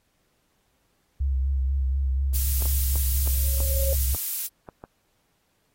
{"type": "tone with vibrato", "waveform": "sine", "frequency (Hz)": 66.9, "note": "C2", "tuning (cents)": 39, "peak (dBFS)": -21, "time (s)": [1.2, 4.15], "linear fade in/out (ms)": 10, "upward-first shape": "sine", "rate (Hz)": 4.1, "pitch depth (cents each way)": 46}
{"type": "noise", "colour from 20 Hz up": "violet", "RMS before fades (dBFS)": -27, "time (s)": [2.33, 4.48], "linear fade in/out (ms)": 20}
{"type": "clicks", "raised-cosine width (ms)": 1, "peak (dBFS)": -24, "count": 8, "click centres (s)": [2.623, 2.656, 2.957, 3.275, 3.604, 4.148, 4.688, 4.839]}
{"type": "tone with exponential growth", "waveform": "sine", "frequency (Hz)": 544, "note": "C#5", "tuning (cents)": -33, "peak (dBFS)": -25, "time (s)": [3.19, 3.93], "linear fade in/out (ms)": 2, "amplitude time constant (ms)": 160}
{"effects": ["pink hiss -70 dBFS RMS until 5.74 s", "AAC 48 kbps"]}